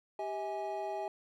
triangle tone cluster, 392.1 / 643 / 829 Hz, G4 / E5 / G#5, 0 / -43 / -3 cents, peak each -39 / -37 / -37 dBFS, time 0.19-1.08 s, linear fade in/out 2 ms, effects none

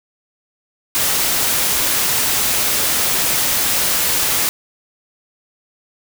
white noise, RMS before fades -17 dBFS, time 0.95-4.49 s, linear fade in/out 0 ms, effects none

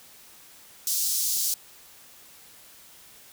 pink high-pass noise, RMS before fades -26 dBFS, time 0.87-1.54 s, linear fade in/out 2 ms, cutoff 5000 Hz, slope 24 dB/octave, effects white hiss -51 dBFS RMS until 3.32 s

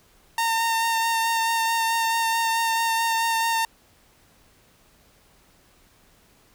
sawtooth tone with vibrato, 912 Hz, A#5, 38 cents flat, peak -17 dBFS, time 0.38-3.65 s, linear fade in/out 2 ms, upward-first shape sine, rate 4.6 Hz, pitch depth 15 cents each way, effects pink hiss -58 dBFS RMS until 6.54 s

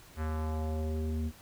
square tone with low-pass filter sweep, 78.4 Hz, D#2, 14 cents sharp, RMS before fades -33 dBFS, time 0.16-1.32 s, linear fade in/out 50 ms, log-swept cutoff 1700 to 240 Hz, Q 1.8, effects pink hiss -55 dBFS RMS until 1.41 s

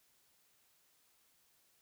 silence, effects white hiss -72 dBFS RMS until 1.81 s

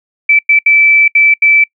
sine tone bursts at uneven times, 2318 Hz, D7, 23 cents flat, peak -4 dBFS, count 5, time 0.29-0.39 / 0.49-0.59 / 0.66-1.08 / 1.15-1.34 / 1.42-1.64 s, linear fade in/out 5 ms, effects noise-tail reverb RT60 0.1 s tail -26 dB re dry

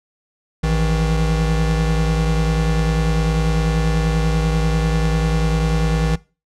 square tone pair together, 56.39 / 159 Hz, A1 / D#3, +43 / +38 cents, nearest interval octave + tritone, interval 1795 cents, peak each -19 dBFS, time 0.63-6.16 s, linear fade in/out 10 ms, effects noise-tail reverb RT60 0.3 s tail -20 dB re dry + low-pass 8000 Hz 12 dB/octave

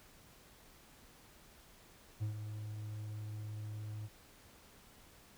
triangle tone with ADSR envelope, 106.5 Hz, G#2, 44 cents sharp, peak -31 dBFS, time 2.2-4.09 s, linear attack 25 ms, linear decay 110 ms, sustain -8 dB, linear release 39 ms, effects pink hiss -61 dBFS RMS until 5.37 s

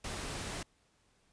pink noise, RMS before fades -40 dBFS, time 0.04-0.63 s, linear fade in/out 5 ms, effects pink hiss -71 dBFS RMS until 1.32 s + resampled to 22050 Hz

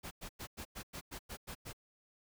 pink noise bursts, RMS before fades -45 dBFS, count 10, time 0.03-1.732 s, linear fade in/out 20 ms, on 82 ms, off 98 ms, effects none

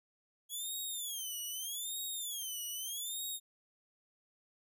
10% pulse tone with vibrato, 3322 Hz, G#7, in tune, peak -31 dBFS, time 0.49-3.4 s, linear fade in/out 50 ms, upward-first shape sine, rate 0.81 Hz, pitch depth 220 cents each way, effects none

